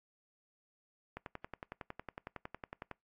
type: click train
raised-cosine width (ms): 0.5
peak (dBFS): -27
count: 20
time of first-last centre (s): 1.17-2.913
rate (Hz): 10.9
effects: noise-tail reverb RT60 0.2 s tail -24 dB re dry + AAC 48 kbps